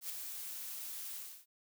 blue noise with ADSR envelope, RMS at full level -39 dBFS, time 0.01-1.46 s, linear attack 84 ms, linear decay 9 ms, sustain -5 dB, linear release 300 ms, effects none

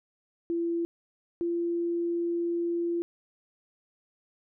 sine tone pair in turn, 338.4 / 342.1 Hz, E4 / F4, +45 / -36 cents, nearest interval unison, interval 19 cents, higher second, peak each -26 dBFS, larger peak neither, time 0.5-0.85 / 1.41-3.02 s, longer second, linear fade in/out 0 ms, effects none

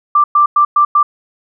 sine tone bursts at uneven times, 1178 Hz, D6, 5 cents sharp, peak -6 dBFS, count 5, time 0.15-0.24 / 0.35-0.46 / 0.56-0.65 / 0.76-0.85 / 0.95-1.03 s, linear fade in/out 5 ms, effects none

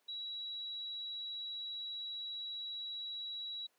sine tone, 3895 Hz, B7, 25 cents flat, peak -40 dBFS, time 0.08-3.67 s, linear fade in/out 10 ms, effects pink hiss -75 dBFS RMS until 3.78 s + high-pass 400 Hz 12 dB/octave

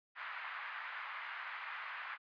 white band-pass noise, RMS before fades -45 dBFS, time 0.15-2.18 s, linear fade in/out 50 ms, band 1000 to 2100 Hz, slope 24 dB/octave, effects resampled to 11025 Hz

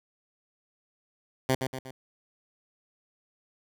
10% pulse tone with echo, 130.81 Hz, C3, in tune, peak -14 dBFS, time 1.49-1.55 s, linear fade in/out 2 ms, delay 120 ms, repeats 3, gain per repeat -6 dB, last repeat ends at 1.91 s, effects none

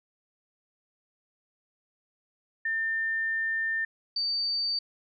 sine tone pair in turn, 1800 / 4604 Hz, A6 / D8, +39 / -35 cents, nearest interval octave + major third, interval 1626 cents, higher second, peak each -26 dBFS, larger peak neither, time 2.65-3.85 / 4.16-4.79 s, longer first, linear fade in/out 5 ms, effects none

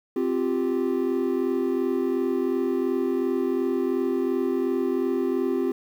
triangle chord, C suspended fourth, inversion none, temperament equal, 261.6 / 349.2 / 392 Hz, C4 / F4 / G4, 0 / 0 / 0 cents, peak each -24 dBFS, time 0.16-5.72 s, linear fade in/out 5 ms, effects tanh soft clip ceiling -12 dBFS + 9-bit

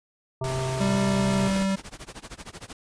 harmonic tone, 130.81 Hz, C3, in tune, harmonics 1 / 3 / 5 / 7 / 9, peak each -28 / -33 / -33 / -37 / -42 dBFS, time 0.41-1.48 s, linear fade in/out 5 ms
pink noise, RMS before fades -34 dBFS, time 0.44-1.63 s, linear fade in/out 2 ms
square tone with pitch glide, 196.5 to 193.57 Hz, G3 to G3, +4 to -22 cents, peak -23 dBFS, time 0.8-1.76 s, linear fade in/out 10 ms, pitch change -26 cents, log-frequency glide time 1.01-1.49 s
pink noise with tremolo, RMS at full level -38 dBFS, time 1.31-2.73 s, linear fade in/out 2 ms, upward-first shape sine, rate 13 Hz, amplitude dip 95%
effects resampled to 22050 Hz

